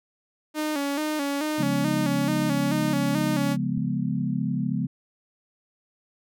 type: tone with vibrato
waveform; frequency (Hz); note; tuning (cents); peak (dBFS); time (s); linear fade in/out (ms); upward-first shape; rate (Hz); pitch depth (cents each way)
sawtooth; 293.7; D4; 0; -21; 0.54-3.57; 50; square; 2.3; 72
type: chord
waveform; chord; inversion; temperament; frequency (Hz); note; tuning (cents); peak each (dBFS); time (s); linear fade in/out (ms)
sine; C# dominant seventh; none; equal; 138.59 / 174.61 / 207.7 / 246.9; C#3 / E#3 / G#3 / B3; 0 / 0 / 0 / 0; -29; 1.58-4.87; 10
type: click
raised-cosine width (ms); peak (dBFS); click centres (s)
5; -25; 3.777
effects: none